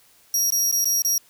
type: tone with dropouts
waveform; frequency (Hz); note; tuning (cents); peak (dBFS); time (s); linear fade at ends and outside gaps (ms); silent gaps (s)
sawtooth; 5670; F8; +25; -16; 0.34-1.18; 2; 0.504-0.522 / 0.714-0.725 / 0.845-0.855 / 1.021-1.048
effects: white hiss -56 dBFS RMS until 1.29 s